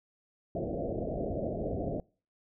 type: low-pass noise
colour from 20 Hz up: white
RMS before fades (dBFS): -34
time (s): 0.55-2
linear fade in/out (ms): 2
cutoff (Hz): 690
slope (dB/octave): 96
effects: noise-tail reverb RT60 0.4 s tail -25 dB re dry